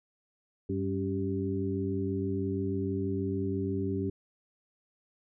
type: harmonic tone with a mistuned harmonic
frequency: 97.3 Hz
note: G2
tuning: 12 cents flat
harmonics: 1 / 2 / 3 / 4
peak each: -34 / -35 / -34 / -34 dBFS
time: 0.69-4.1 s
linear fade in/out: 5 ms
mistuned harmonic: 3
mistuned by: -67 cents
effects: none